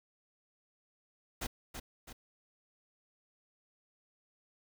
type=noise with echo; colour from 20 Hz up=pink; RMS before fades=-37 dBFS; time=1.41-1.47 s; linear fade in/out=10 ms; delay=330 ms; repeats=2; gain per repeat=-6 dB; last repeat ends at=2.13 s; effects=none

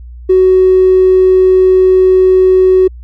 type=tone with tanh clipping; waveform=triangle; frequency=373.1 Hz; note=F#4; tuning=14 cents sharp; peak=-3 dBFS; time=0.29-2.88 s; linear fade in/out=10 ms; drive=1 dB; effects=added 60 Hz sine -27 dBFS peak until 3.03 s

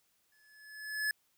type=tone with exponential growth; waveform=square; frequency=1715 Hz; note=A6; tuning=45 cents flat; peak=-29 dBFS; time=0.32-1.11 s; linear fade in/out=2 ms; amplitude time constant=170 ms; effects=white hiss -74 dBFS RMS until 1.37 s

